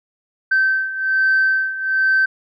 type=beating tone pair; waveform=sine; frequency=1547 / 1548.2 Hz; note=G6 / G6; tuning=-23 / -22 cents; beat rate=1.2 Hz; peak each=-19 / -15 dBFS; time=0.51-2.26 s; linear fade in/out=10 ms; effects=tanh soft clip ceiling -9 dBFS